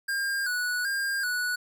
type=tone with vibrato; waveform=square; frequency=1538 Hz; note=G6; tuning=33 cents flat; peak=-27 dBFS; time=0.08-1.56 s; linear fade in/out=10 ms; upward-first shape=square; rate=1.3 Hz; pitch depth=75 cents each way; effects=none